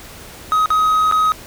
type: tone with dropouts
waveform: triangle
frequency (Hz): 1263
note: D#6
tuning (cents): +26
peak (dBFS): -10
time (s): 0.52-1.32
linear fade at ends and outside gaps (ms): 0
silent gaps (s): 0.659-0.704 / 1.113-1.123
effects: pink hiss -37 dBFS RMS until 1.46 s